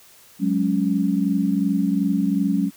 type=chord; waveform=sine; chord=F# suspended second; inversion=none; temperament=equal with one note detuned; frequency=185 / 207.7 / 278.3 Hz; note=F#3 / G#3 / C#4; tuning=0 / 0 / +7 cents; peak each=-22 dBFS; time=0.39-2.71 s; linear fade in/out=50 ms; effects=white hiss -50 dBFS RMS until 2.76 s